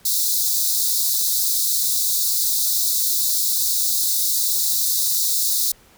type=high-pass noise; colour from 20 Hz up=white; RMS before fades=-20 dBFS; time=0.05-5.72 s; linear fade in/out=5 ms; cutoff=3700 Hz; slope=96 dB/octave; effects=pink hiss -52 dBFS RMS until 5.97 s